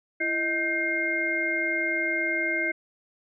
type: tone cluster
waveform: sine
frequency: 335.2 / 626 / 1563 / 2125 Hz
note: E4 / D#5 / G6 / C7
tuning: +29 / +10 / -6 / +26 cents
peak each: -32 / -34 / -30 / -26 dBFS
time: 0.2-2.72 s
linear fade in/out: 10 ms
effects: none